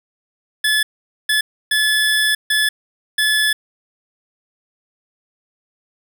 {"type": "tone bursts at uneven times", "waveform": "25% pulse", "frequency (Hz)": 1723, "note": "A6", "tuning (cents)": -37, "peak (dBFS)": -10, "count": 5, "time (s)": [[0.64, 0.83], [1.29, 1.41], [1.71, 2.35], [2.5, 2.69], [3.18, 3.53]], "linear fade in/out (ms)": 5, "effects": ["8-bit"]}